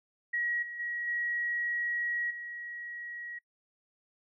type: tone with level steps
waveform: sine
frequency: 1907 Hz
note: A#6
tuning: 39 cents sharp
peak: -29 / -39 / -33 / -30 / -39 dBFS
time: 0.33-3.39 s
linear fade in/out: 10 ms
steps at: 0.62 / 0.79 / 1.07 / 2.3 s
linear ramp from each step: 10 ms
effects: noise-tail reverb RT60 0.1 s tail -23 dB re dry